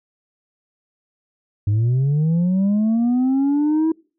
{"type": "linear sweep", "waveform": "sine", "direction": "up", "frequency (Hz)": [99.4, 325.1], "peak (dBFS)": -12, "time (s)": [1.67, 3.92], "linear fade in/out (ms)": 5, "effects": ["noise-tail reverb RT60 0.4 s tail -25 dB re dry", "tanh soft clip ceiling -14 dBFS"]}